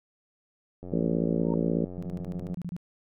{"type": "click train", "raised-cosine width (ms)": 2, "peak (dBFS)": -28, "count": 156, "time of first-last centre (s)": [0.83, 2.545], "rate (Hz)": 90.4}
{"type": "harmonic tone", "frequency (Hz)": 56.5, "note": "A1", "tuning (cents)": 47, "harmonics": [3, 4, 5, 6, 7, 8, 9, 10], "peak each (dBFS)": [-28, -30, -32, -34, -35, -36, -37, -38], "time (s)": [0.92, 1.85], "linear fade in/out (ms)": 5}
{"type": "tone with exponential growth", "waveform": "sine", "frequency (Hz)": 923, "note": "A#5", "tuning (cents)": -17, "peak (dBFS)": -34, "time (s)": [1.38, 1.54], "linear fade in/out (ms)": 1, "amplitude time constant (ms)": 34}
{"type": "tone bursts", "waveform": "sine", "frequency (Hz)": 174.7, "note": "F3", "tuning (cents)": 1, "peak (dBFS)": -31, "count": 11, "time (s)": [1.98, 2.765], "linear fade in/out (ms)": 0, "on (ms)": 45, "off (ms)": 29}
{"effects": []}